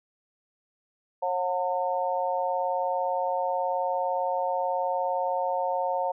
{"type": "harmonic tone", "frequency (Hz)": 180.9, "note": "F#3", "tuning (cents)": -39, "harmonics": [3, 4, 5], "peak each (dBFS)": [-29, -29, -29], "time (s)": [1.22, 6.12], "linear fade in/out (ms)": 10, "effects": []}